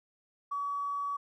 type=tone with tanh clipping; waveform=triangle; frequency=1136 Hz; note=C#6; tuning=42 cents sharp; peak=-31 dBFS; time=0.51-1.17 s; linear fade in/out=10 ms; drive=3 dB; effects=none